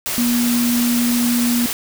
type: tone in noise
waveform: sine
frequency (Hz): 240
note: B3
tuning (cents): -49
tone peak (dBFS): -15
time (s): 0.18-1.66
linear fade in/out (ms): 0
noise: white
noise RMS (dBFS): -23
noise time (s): 0.06-1.73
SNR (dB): +5
effects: none